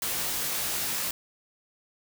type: noise with comb filter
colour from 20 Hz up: white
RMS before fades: -30 dBFS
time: 0.02-1.11 s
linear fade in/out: 2 ms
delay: 19 ms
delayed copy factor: +0.75
effects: none